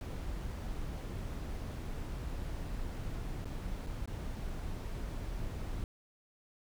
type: noise with dropouts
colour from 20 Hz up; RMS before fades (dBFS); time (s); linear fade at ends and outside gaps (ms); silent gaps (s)
brown; -39; 0.01-5.84; 1; 3.446-3.454 / 3.865-3.869 / 4.058-4.075
effects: none